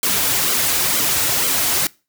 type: noise with flanger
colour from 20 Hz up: white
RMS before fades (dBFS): -18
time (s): 0.03-1.87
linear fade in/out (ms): 2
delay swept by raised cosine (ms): 1.1 to 5.2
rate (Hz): 2.1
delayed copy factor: -0.7
effects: noise-tail reverb RT60 0.3 s tail -23 dB re dry